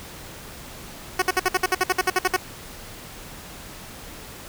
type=tone bursts; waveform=10% pulse; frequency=370 Hz; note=F#4; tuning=in tune; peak=-9 dBFS; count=14; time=1.19-2.365 s; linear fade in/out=5 ms; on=31 ms; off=57 ms; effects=pink hiss -40 dBFS RMS until 4.48 s